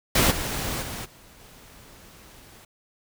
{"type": "noise with level steps", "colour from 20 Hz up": "pink", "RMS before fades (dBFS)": [-19, -29, -34, -51, -49], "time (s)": [0.15, 2.65], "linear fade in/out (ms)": 5, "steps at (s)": [0.3, 0.81, 1.04, 1.39], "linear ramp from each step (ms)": 20, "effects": []}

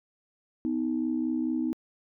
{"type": "tone pair together", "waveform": "sine", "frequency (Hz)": [250.7, 315.3], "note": ["B3", "D#4"], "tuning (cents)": [26, 23], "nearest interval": "major third", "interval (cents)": 397, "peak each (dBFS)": -28, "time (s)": [0.65, 1.73], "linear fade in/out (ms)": 0, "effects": ["tanh soft clip ceiling -18 dBFS"]}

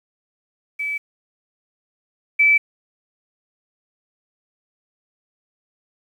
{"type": "tone pair in turn", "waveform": "sine", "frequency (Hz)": [2300, 2312], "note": ["D7", "D7"], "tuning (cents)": [-37, -28], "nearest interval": "unison", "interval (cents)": 9, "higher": "second", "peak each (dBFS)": [-22, -11], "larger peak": "second", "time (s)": [[0.79, 0.98], [2.39, 2.58]], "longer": "neither", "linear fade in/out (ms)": 10, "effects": ["8-bit"]}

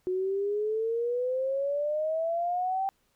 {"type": "exponential sweep", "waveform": "sine", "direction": "up", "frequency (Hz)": [363.8, 784], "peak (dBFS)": -26, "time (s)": [0.07, 2.89], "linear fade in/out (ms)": 0, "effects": ["pink hiss -71 dBFS RMS until 3.15 s"]}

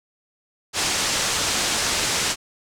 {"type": "low-pass noise", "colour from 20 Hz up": "white", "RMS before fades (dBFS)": -23, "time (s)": [0.73, 2.36], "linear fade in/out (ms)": 50, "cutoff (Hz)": 7900, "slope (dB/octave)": 24, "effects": []}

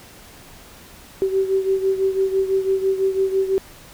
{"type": "beating tone pair", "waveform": "sine", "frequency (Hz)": [383.2, 389.2], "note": ["G4", "G4"], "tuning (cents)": [-39, -12], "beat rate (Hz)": 6, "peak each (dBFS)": [-18, -23], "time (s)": [1.22, 3.58], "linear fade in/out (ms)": 0, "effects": ["pink hiss -44 dBFS RMS until 3.93 s"]}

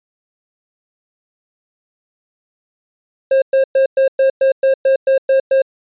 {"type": "tone bursts", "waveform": "triangle", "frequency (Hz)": 535, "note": "C5", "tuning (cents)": 38, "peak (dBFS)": -7, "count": 11, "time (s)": [3.31, 5.62], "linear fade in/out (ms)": 5, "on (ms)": 110, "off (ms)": 110, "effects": ["resampled to 8000 Hz"]}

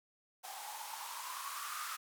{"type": "noise with band-pass filter sweep", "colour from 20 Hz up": "violet", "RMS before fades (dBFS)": -44, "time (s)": [0.43, 1.97], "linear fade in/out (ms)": 20, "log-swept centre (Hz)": [770, 1300], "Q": 8.6, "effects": []}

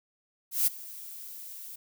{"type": "noise with ADSR envelope", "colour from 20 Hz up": "violet", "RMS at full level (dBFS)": -23, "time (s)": [0.51, 1.76], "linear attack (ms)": 160, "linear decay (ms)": 15, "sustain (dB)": -20, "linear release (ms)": 7, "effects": []}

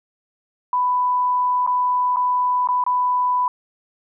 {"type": "tone with dropouts", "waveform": "sine", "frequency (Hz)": 994, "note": "B5", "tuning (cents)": 11, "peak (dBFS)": -16, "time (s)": [0.73, 3.48], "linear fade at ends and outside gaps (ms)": 2, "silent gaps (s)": [[1.665, 1.674], [2.161, 2.168], [2.674, 2.687], [2.839, 2.864]], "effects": []}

